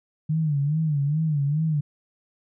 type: tone with vibrato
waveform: sine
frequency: 150 Hz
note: D3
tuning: 37 cents sharp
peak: -20 dBFS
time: 0.29-1.81 s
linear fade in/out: 10 ms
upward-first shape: sine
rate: 2.4 Hz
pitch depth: 120 cents each way
effects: none